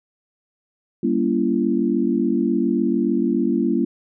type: chord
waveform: sine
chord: G diminished seventh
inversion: none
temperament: just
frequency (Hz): 196 / 235.2 / 282.2 / 338.7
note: G3 / Bb3 / Db4 / Fb4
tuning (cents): 0 / +16 / +31 / +47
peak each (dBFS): -24 / -21 / -23 / -22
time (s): 1.03-3.85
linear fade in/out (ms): 5
effects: none